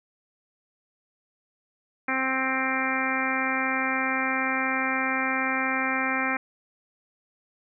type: harmonic tone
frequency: 263 Hz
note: C4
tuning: 9 cents sharp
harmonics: 1 / 2 / 3 / 4 / 5 / 6 / 7 / 8 / 9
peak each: -31 / -36 / -33 / -34 / -32 / -32 / -32 / -32 / -31 dBFS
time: 2.08-6.37 s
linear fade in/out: 5 ms
effects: none